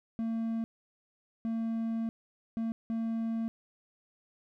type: tone bursts at uneven times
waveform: triangle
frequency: 226.6 Hz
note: A#3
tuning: 49 cents flat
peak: -28 dBFS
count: 4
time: 0.19-0.64 / 1.45-2.09 / 2.57-2.72 / 2.9-3.48 s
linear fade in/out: 0 ms
effects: none